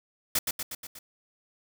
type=noise with echo; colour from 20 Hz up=white; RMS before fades=-25 dBFS; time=0.35-0.39 s; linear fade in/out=5 ms; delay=120 ms; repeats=5; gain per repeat=-4 dB; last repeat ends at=0.99 s; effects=none